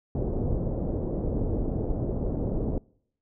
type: low-pass noise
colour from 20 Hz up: pink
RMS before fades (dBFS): -28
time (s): 0.15-2.78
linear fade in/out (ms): 2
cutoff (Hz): 550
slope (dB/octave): 24
effects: noise-tail reverb RT60 0.7 s tail -26 dB re dry